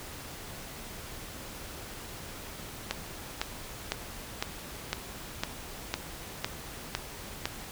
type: click train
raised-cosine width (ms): 0.2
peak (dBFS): -11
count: 10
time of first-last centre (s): 2.91-7.455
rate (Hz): 1.98
effects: pink hiss -43 dBFS RMS until 7.71 s